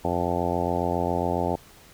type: harmonic tone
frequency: 87.31 Hz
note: F2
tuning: in tune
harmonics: 1 / 2 / 3 / 4 / 5 / 6 / 7 / 8 / 9 / 10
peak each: -32 / -32 / -32 / -32 / -32 / -32 / -32 / -32 / -32 / -32 dBFS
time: 0.04-1.56 s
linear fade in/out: 10 ms
effects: pink hiss -51 dBFS RMS until 1.93 s